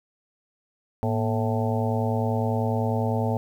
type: harmonic tone with a mistuned harmonic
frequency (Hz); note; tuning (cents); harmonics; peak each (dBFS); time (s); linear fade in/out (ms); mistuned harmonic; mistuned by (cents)
110; A2; 0; 1 / 2 / 4 / 5 / 6 / 7 / 8; -25 / -28 / -31 / -32 / -33 / -33 / -34; 1.03-3.37; 0; 2; +120
effects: 9-bit